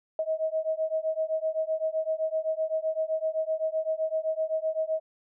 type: beating tone pair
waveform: sine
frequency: 631 / 638.8 Hz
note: D#5 / D#5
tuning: +24 / +45 cents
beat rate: 7.8 Hz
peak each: -29 dBFS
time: 0.19-5 s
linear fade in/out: 2 ms
effects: none